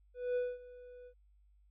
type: tone with ADSR envelope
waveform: triangle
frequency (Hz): 493.9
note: B4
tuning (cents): 0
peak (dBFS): -28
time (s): 0.14-1.14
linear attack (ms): 220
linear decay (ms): 220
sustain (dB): -20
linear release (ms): 74
effects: added 50 Hz sine -63 dBFS peak until 1.7 s + resampled to 8000 Hz